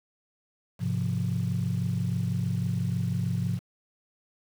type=chord; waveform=sine; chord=F minor; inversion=first; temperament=just; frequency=104.77 / 130.96 / 174.61 Hz; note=Ab2 / C3 / F3; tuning=+16 / +2 / 0 cents; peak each=-29 dBFS; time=0.79-3.6 s; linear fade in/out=50 ms; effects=tanh soft clip ceiling -18 dBFS + 8-bit